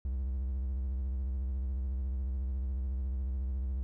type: tone with vibrato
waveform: triangle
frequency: 65 Hz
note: C2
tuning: 11 cents flat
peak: -29 dBFS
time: 0.05-3.83 s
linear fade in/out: 0 ms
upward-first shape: sine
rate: 14 Hz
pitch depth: 110 cents each way
effects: none